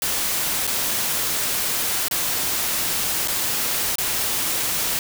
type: noise with dropouts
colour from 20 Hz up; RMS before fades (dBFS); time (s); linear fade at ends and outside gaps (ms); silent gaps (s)
white; -23; 0.02-4.99; 1; 0.669-0.675 / 2.083-2.111 / 3.275-3.282 / 3.956-3.983
effects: none